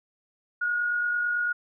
sine tone with amplitude modulation, 1442 Hz, F#6, 45 cents flat, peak -22 dBFS, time 0.61-1.53 s, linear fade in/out 10 ms, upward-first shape sine, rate 49 Hz, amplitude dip 35%, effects none

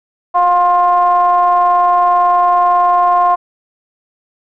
triangle ring-modulated tone, 174.61 Hz, F3, in tune, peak -3 dBFS, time 0.34-3.36 s, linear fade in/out 20 ms, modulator 884 Hz, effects none

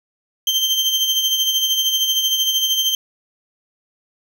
35% pulse tone with tremolo, 3136 Hz, G7, in tune, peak -12 dBFS, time 0.47-2.95 s, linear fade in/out 2 ms, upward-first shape sine, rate 13 Hz, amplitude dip 50%, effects none

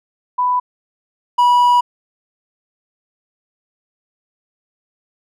sine / triangle tone pair in turn, 993 / 974.8 Hz, B5 / B5, +9 / -23 cents, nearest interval unison, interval 32 cents, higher first, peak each -13 / -7 dBFS, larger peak second, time 0.38-0.6 / 1.38-1.81 s, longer second, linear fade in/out 10 ms, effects none

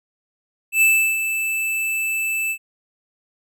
square tone with ADSR envelope, 2637 Hz, E7, in tune, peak -12 dBFS, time 0.72-2.58 s, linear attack 97 ms, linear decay 350 ms, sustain -9 dB, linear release 72 ms, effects none

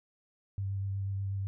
sine tone with vibrato, 98 Hz, G2, in tune, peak -31 dBFS, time 0.58-1.47 s, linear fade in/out 0 ms, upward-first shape sine, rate 8.2 Hz, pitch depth 16 cents each way, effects none

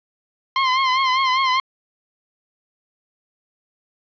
sawtooth tone with vibrato, 1046.5 Hz, C6, in tune, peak -12 dBFS, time 0.56-1.6 s, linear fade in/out 2 ms, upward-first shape triangle, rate 5 Hz, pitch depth 72 cents each way, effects resampled to 11025 Hz + 7-bit

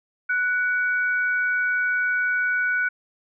sine tone pair together, 1480 / 2266 Hz, F#6 / C#7, 0 / +37 cents, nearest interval perfect fifth, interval 737 cents, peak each -20 / -31 dBFS, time 0.29-2.89 s, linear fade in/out 10 ms, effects none

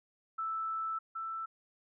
sine tone pair in turn, 1318.5 / 1326.9 Hz, E6 / E6, 0 / +11 cents, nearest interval unison, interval 11 cents, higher second, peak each -33 / -36 dBFS, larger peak first, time 0.38-0.99 / 1.15-1.46 s, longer first, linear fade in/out 10 ms, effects none

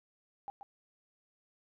sine tone with echo, 802 Hz, G5, 39 cents sharp, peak -38 dBFS, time 0.48-0.5 s, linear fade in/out 0 ms, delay 130 ms, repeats 1, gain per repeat -7 dB, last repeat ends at 0.63 s, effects none

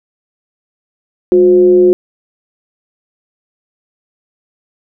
sine tone with frequency modulation, 360.9 Hz, F#4, 43 cents flat, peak -4 dBFS, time 1.32-1.93 s, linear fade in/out 0 ms, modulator 159 Hz, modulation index 0.38, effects none

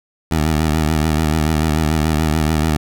15% pulse tone with vibrato, 77.9 Hz, D#2, 3 cents sharp, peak -8 dBFS, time 0.31-2.77 s, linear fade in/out 5 ms, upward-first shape sine, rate 6.9 Hz, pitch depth 67 cents each way, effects none

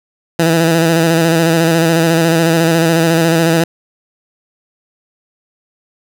15% pulse tone with vibrato, 164.81 Hz, E3, in tune, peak -3 dBFS, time 0.39-3.64 s, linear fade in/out 5 ms, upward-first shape square, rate 14 Hz, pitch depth 33 cents each way, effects none

